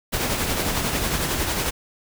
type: noise with tremolo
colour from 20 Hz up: pink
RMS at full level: -22 dBFS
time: 0.12-1.71 s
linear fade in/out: 20 ms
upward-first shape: triangle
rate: 11 Hz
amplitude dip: 45%
effects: none